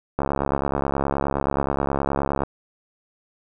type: click train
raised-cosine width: 1 ms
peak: -8 dBFS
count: 157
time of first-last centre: 0.19-2.435 s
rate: 69.5 Hz
effects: none